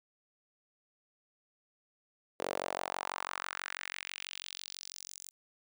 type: tone with high-pass filter sweep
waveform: sawtooth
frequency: 46.07 Hz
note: F#1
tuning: 7 cents flat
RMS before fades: -41 dBFS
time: 2.39-5.31 s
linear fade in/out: 20 ms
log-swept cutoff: 470 to 7600 Hz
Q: 2.3
effects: none